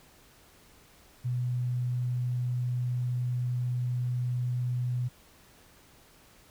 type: tone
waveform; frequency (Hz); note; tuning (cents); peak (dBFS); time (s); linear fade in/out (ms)
sine; 123.7; B2; +3; -27; 1.24-5.09; 20
effects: pink hiss -58 dBFS RMS until 6.5 s